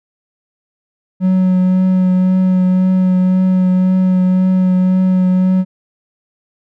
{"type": "tone with vibrato", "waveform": "triangle", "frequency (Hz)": 185, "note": "F#3", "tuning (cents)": 0, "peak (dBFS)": -7, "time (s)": [1.2, 5.65], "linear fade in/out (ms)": 50, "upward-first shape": "triangle", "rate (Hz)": 1.9, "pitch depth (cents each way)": 16, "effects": []}